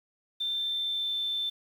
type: tone with pitch glide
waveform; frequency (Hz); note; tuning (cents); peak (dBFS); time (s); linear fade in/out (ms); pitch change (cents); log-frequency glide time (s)
sine; 3569 to 3546; A7 to A7; +24 to +13; -28; 0.4-1.5; 10; -11; 0.53-1.14
effects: 9-bit